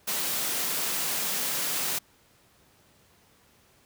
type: high-pass noise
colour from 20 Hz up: white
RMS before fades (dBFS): -29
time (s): 0.07-1.99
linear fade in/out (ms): 10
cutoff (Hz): 120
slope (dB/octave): 48
effects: pink hiss -61 dBFS RMS until 3.85 s + high-pass 60 Hz 12 dB/octave